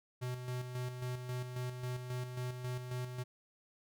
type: tone with tremolo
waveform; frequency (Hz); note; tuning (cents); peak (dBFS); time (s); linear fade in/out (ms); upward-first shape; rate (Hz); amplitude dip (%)
square; 125.2; B2; +24; -37; 0.21-3.24; 20; square; 3.7; 50
effects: none